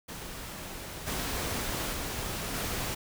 pink noise with level steps, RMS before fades -41 / -33 / -35 / -33 dBFS, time 0.08-2.95 s, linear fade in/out 10 ms, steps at 1.06 / 1.92 / 2.53 s, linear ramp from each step 20 ms, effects none

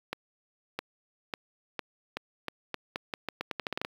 accelerating click train, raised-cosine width 0.3 ms, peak -16 dBFS, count 18, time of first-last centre 0.13-3.849 s, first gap 660 ms, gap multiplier 0.83, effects high-pass 60 Hz 12 dB/octave + 7-bit

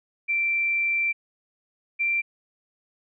sine tone pair in turn, 2349 / 2358 Hz, D7 / D7, 0 / +6 cents, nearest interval unison, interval 6 cents, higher second, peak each -21 dBFS, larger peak neither, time 0.28-1.13 / 1.99-2.22 s, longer first, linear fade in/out 20 ms, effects none

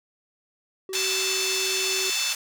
triangle tone, 380 Hz, F#4, 46 cents sharp, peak -30 dBFS, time 0.89-2.1 s, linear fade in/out 2 ms
white band-pass noise, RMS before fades -31 dBFS, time 0.93-2.35 s, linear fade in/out 2 ms, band 1000 to 8000 Hz, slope 12 dB/octave
harmonic tone, 880 Hz, A5, in tune, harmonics 3 / 4 / 5 / 6 / 7 / 8, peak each -30 / -31 / -32 / -33 / -33 / -34 dBFS, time 0.95-2.33 s, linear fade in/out 2 ms
effects none

